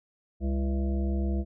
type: harmonic tone with a mistuned harmonic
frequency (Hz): 67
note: C2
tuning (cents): +42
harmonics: 1 / 3 / 5 / 7 / 9 / 10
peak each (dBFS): -26 / -32 / -36 / -44 / -47 / -44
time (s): 0.4-1.45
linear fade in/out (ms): 50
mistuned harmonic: 7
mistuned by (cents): +87
effects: none